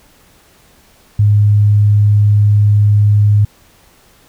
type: tone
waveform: sine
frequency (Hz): 103.8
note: G#2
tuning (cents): 0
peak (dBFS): -6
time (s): 1.19-3.45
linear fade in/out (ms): 5
effects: pink hiss -48 dBFS RMS until 4.28 s